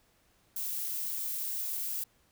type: noise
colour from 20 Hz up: violet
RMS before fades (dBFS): -35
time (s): 0.56-2.04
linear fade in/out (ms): 5
effects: pink hiss -68 dBFS RMS until 2.31 s